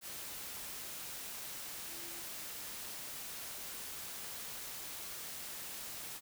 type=tone in noise; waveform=sine; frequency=340 Hz; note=F4; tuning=46 cents flat; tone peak=-56 dBFS; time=1.87-2.24 s; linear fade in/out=50 ms; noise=white; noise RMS=-45 dBFS; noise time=0.01-6.21 s; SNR=-14 dB; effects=none